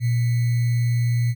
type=tone with sample-and-hold; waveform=sine; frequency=119.3 Hz; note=A#2; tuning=41 cents sharp; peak=-17 dBFS; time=0-1.35 s; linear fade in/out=50 ms; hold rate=2100 Hz; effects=none